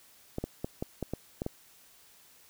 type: clicks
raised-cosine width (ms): 2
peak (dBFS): -19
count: 8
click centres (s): 0.384 / 0.44 / 0.645 / 0.825 / 1.027 / 1.136 / 1.419 / 1.464
effects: white hiss -59 dBFS RMS until 2.49 s